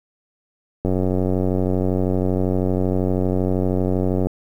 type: click train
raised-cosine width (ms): 2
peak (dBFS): -8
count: 318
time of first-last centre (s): 0.85-4.27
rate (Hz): 92.7
effects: 8-bit